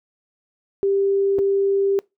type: tone with dropouts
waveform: sine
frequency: 394.6 Hz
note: G4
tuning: 11 cents sharp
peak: -16 dBFS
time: 0.83-1.99 s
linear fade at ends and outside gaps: 0 ms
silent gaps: 1.385-1.39 s
effects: noise-tail reverb RT60 0.2 s tail -24 dB re dry